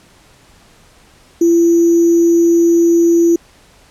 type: tone with sample-and-hold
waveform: sine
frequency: 338.4 Hz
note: E4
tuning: 45 cents sharp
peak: -7 dBFS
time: 1.41-3.36 s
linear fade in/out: 5 ms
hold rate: 6300 Hz
effects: pink hiss -47 dBFS RMS until 3.9 s + low-pass 10000 Hz 12 dB/octave